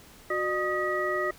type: tone cluster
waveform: sine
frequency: 366.9 / 605 / 1248 / 1924 Hz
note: F#4 / D#5 / D#6 / B6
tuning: -15 / -49 / +5 / -46 cents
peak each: -31 dBFS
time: 0.3-1.31 s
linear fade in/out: 5 ms
effects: pink hiss -52 dBFS RMS until 1.38 s